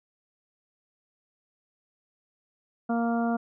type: harmonic tone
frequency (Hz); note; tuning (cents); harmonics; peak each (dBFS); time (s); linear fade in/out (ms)
233.1; A#3; 0; 1 / 2 / 3 / 4 / 5 / 6; -25 / -35 / -30 / -41 / -40 / -38; 2.89-3.37; 10
effects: none